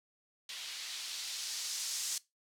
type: noise with low-pass filter sweep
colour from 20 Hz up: violet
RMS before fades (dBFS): -40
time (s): 0.49-2.18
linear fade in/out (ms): 2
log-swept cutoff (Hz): 3300 to 6500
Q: 1.4
effects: noise-tail reverb RT60 0.2 s tail -20 dB re dry